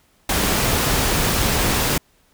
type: noise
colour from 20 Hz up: pink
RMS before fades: -19 dBFS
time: 0.29-1.98 s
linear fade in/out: 5 ms
effects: pink hiss -59 dBFS RMS until 2.33 s